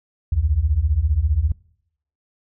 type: beating tone pair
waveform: sine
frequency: 66 / 81 Hz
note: C2 / E2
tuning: +16 / -30 cents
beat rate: 15 Hz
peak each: -20 / -18 dBFS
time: 0.32-1.52 s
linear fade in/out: 5 ms
effects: noise-tail reverb RT60 0.7 s tail -23 dB re dry